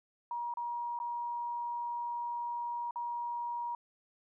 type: tone with dropouts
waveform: sine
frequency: 952 Hz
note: A#5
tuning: 36 cents sharp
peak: -34 dBFS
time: 0.31-3.75 s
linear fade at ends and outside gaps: 2 ms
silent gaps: 0.539-0.571 / 0.99-1 / 2.909-2.958 s
effects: none